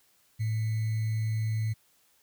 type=tone with sample-and-hold; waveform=sine; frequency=110 Hz; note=A2; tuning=in tune; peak=-26 dBFS; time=0.39-1.74 s; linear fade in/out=20 ms; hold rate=2100 Hz; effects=white hiss -66 dBFS RMS until 2.22 s